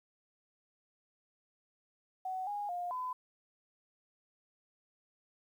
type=tone with pitch steps; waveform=sine; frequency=749 / 822 / 708 / 1010 Hz; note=F#5 / G#5 / F5 / B5; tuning=+21 / -18 / +23 / +39 cents; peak=-35 dBFS; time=2.25-3.13 s; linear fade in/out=5 ms; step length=220 ms; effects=11-bit